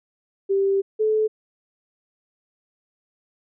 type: tone pair in turn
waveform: sine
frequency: 392 / 432.9 Hz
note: G4 / A4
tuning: 0 / -28 cents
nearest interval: major second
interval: 172 cents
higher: second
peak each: -17 dBFS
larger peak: neither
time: 0.49-0.82 / 0.99-1.28 s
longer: first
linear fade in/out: 20 ms
effects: none